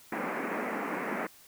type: band-pass noise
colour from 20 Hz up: pink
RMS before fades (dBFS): -34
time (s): 0.12-1.27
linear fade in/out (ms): 5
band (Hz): 190 to 2300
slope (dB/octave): 48
effects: white hiss -56 dBFS RMS until 1.47 s